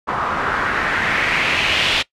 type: noise with low-pass filter sweep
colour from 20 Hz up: white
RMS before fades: -19 dBFS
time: 0.07-2.03 s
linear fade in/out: 20 ms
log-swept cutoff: 1100 to 3200 Hz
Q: 2.6
effects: noise-tail reverb RT60 0.1 s tail -20 dB re dry